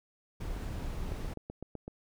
brown noise, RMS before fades -37 dBFS, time 0.4-1.34 s, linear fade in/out 10 ms
click train, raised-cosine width 2 ms, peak -27 dBFS, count 7, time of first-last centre 1.12-1.879 s, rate 7.9 Hz
effects none

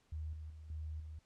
sine tone with level steps, 77.78 Hz, D#2, in tune, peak -39 / -44 / -49 / -40 / -45 dBFS, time 0.12-1.19 s, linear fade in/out 5 ms, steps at 0.33 / 0.5 / 0.7 / 1 s, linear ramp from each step 2 ms, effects pink hiss -74 dBFS RMS until 1.25 s + low-pass 8000 Hz 12 dB/octave

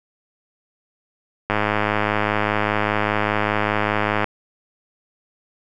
click train, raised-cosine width 0.5 ms, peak -4 dBFS, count 289, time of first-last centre 1.5-4.243 s, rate 105 Hz, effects none

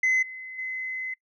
sine tone with level steps, 2041 Hz, C7, 44 cents flat, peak -17 / -36 / -29 dBFS, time 0.03-1.14 s, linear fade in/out 5 ms, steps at 0.22 / 0.58 s, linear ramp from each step 10 ms, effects noise-tail reverb RT60 0.1 s tail -24 dB re dry + tanh soft clip ceiling -18 dBFS

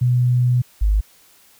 sine tone pair in turn, 123.8 / 51.54 Hz, B2 / G#1, +5 / -12 cents, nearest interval octave + minor third, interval 1517 cents, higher first, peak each -13 dBFS, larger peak neither, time 0.01-0.62 / 0.81-1.01 s, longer first, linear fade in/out 10 ms, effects white hiss -52 dBFS RMS until 1.59 s

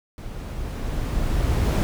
brown noise with level ramp, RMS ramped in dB -34 to -18 dBFS, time 0.18-1.83 s, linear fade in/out 0 ms, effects none

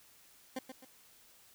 20% pulse tone with echo, 260.2 Hz, C4, 9 cents flat, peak -31 dBFS, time 0.56-0.59 s, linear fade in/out 5 ms, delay 130 ms, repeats 2, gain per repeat -8 dB, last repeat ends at 0.85 s, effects white hiss -62 dBFS RMS until 1.54 s

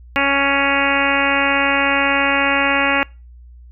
harmonic tone, 278.2 Hz, C#4, 6 cents sharp, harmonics 1 / 2 / 3 / 4 / 5 / 6 / 7 / 8 / 9 / 10, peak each -23 / -23 / -23 / -23 / -23 / -23 / -23 / -23 / -23 / -23 dBFS, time 0.16-3.03 s, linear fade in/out 0 ms, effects noise-tail reverb RT60 0.3 s tail -25 dB re dry + added 60 Hz sine -38 dBFS peak until 3.71 s

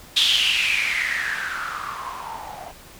violet noise with low-pass filter sweep, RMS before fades -24 dBFS, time 0.16-2.72 s, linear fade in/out 10 ms, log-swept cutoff 3500 to 700 Hz, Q 7.5, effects pink hiss -45 dBFS RMS until 2.99 s

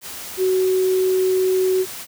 sine tone in noise, 373.6 Hz, F#4, 17 cents sharp, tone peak -15 dBFS, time 0.37-1.86 s, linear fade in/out 50 ms, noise white, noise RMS -33 dBFS, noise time 0.01-2.07 s, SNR +15 dB, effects none

